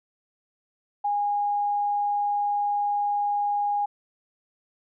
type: tone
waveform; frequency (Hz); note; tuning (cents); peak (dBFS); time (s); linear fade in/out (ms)
sine; 820; G#5; -22; -22; 1.04-3.86; 10
effects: none